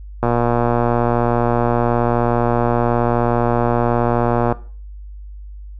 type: click train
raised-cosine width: 1 ms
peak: -3 dBFS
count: 512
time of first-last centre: 0.23-4.524 s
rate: 119 Hz
effects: noise-tail reverb RT60 0.4 s tail -17 dB re dry + added 50 Hz sine -31 dBFS peak until 5.79 s